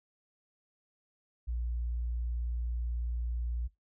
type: tone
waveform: sine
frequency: 59.1 Hz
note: A#1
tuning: 24 cents sharp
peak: -30 dBFS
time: 1.47-3.68 s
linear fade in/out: 20 ms
effects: noise-tail reverb RT60 0.2 s tail -21 dB re dry + tanh soft clip ceiling -27 dBFS